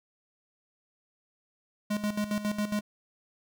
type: tone with tremolo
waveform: square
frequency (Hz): 208.7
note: G#3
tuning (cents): +9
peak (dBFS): -27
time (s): 1.9-2.81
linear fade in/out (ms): 10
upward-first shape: square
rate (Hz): 7.3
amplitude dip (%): 70
effects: none